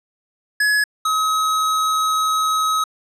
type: tone pair in turn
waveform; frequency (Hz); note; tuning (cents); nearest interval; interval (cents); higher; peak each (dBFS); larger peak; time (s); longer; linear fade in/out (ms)
square; 1692 / 1274.5; G#6 / D#6; +32 / +41; perfect fourth; 491; first; -15 / -17; first; 0.6-0.84 / 1.05-2.84; second; 5
effects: low-pass 11000 Hz 12 dB/octave